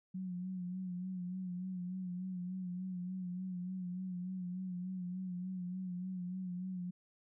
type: tone with vibrato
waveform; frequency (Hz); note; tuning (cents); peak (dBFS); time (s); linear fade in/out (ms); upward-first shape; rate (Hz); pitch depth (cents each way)
sine; 182.6; F#3; -23; -38; 0.14-6.91; 10; sine; 3.4; 50
effects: none